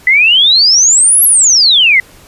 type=exponential two-way sweep; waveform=sine; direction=up then down; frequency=1975.5 to 11600 to 1975.5 Hz; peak=-4 dBFS; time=0.07-2 s; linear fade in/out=2 ms; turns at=1.24 s; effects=pink hiss -40 dBFS RMS until 2.27 s + resampled to 32000 Hz